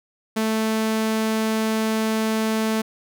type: tone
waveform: sawtooth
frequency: 220 Hz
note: A3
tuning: in tune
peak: -16 dBFS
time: 0.36-2.82 s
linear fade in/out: 10 ms
effects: none